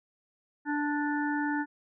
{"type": "harmonic tone", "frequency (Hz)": 293.7, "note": "D4", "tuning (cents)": 0, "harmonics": [1, 3, 5, 6], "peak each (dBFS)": [-29, -34, -36, -37], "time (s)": [0.65, 1.66], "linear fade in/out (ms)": 50, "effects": []}